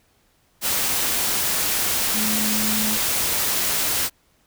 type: tone in noise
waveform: sine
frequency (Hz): 215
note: A3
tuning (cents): -40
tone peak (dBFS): -25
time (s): 2.13-2.98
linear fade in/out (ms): 50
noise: white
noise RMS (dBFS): -22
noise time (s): 0.61-4.1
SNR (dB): -6
effects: pink hiss -62 dBFS RMS until 4.46 s